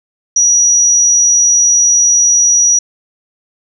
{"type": "tone", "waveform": "sine", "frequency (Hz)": 5810, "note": "F#8", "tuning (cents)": -32, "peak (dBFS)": -6, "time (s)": [0.36, 2.79], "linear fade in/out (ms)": 5, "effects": []}